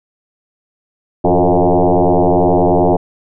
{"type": "tone with frequency modulation", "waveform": "sine", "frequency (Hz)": 172.9, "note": "F3", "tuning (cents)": -17, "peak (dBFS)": -8, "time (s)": [1.24, 2.97], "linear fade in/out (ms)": 10, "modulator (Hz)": 89.3, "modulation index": 7.2, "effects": []}